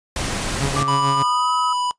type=noise; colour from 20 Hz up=pink; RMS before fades=-24 dBFS; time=0.16-0.83 s; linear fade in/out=2 ms
type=tone with tremolo; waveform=sawtooth; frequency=138.4 Hz; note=C#3; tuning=2 cents flat; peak=-15 dBFS; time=0.6-1.23 s; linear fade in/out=10 ms; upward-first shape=triangle; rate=6.7 Hz; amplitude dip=65%
type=tone with pitch glide; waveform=sine; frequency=1174.7 to 1273.6 Hz; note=D6 to D#6; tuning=0 to +40 cents; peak=-20 dBFS; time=0.76-1.73 s; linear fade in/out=5 ms; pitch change=+140 cents; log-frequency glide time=1.01-1.52 s
type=tone; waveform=square; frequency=987.8 Hz; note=B5; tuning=in tune; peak=-21 dBFS; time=0.88-1.91 s; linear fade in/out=0 ms
effects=noise-tail reverb RT60 0.1 s tail -19 dB re dry + resampled to 22050 Hz